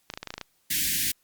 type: clicks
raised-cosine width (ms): 0.2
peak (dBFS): -17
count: 9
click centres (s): 0.101 / 0.138 / 0.175 / 0.23 / 0.273 / 0.305 / 0.34 / 0.38 / 0.413
type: band-stop noise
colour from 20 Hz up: white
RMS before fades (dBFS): -26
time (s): 0.7-1.12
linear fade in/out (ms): 10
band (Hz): 340 to 1600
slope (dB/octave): 96
effects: white hiss -68 dBFS RMS until 1.23 s + Opus 48 kbps